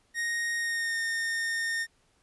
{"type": "tone with pitch glide", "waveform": "45% pulse", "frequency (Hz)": [1864.7, 1830.5], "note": ["A#6", "A#6"], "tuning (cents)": [0, -32], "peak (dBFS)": -28, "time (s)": [0.14, 1.87], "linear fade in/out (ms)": 50, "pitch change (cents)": -32, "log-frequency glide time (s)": [0.56, 0.99], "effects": ["pink hiss -68 dBFS RMS until 2.22 s", "resampled to 24000 Hz"]}